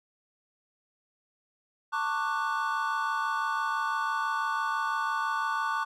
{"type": "chord", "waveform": "triangle", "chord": "D major seventh", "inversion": "second", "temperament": "equal with one note detuned", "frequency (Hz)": [895.4, 1108.7, 1174.7, 1480], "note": ["A5", "C#6", "D6", "F#6"], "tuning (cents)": [30, 0, 0, 0], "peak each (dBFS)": -31, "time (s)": [1.92, 5.85], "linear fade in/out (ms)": 20, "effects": []}